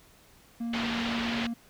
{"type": "tone", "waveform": "triangle", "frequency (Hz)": 233.1, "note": "A#3", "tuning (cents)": 0, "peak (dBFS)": -28, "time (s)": [0.6, 1.54], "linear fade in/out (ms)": 10}
{"type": "low-pass noise", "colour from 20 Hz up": "white", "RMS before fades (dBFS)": -34, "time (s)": [0.73, 1.47], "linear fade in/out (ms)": 5, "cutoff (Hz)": 3600, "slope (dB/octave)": 24}
{"effects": ["pink hiss -58 dBFS RMS until 1.69 s"]}